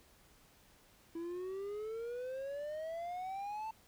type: exponential sweep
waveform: triangle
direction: up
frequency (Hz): 329.6 to 894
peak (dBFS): -37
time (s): 1.15-3.71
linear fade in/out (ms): 5
effects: pink hiss -65 dBFS RMS until 3.87 s